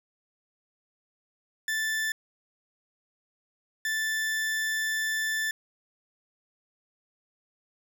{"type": "tone bursts at uneven times", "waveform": "40% pulse", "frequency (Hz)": 1760, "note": "A6", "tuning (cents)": 0, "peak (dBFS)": -26, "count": 2, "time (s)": [[1.68, 2.12], [3.85, 5.51]], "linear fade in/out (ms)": 2, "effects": []}